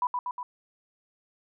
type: tone with echo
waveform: sine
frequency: 988 Hz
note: B5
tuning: in tune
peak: -23 dBFS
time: 0.02-0.07 s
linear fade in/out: 2 ms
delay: 120 ms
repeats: 3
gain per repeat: -3 dB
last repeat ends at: 0.43 s
effects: none